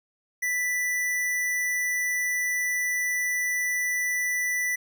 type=tone; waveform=square; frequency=1978 Hz; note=B6; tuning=2 cents sharp; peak=-25 dBFS; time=0.42-4.76 s; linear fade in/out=10 ms; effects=none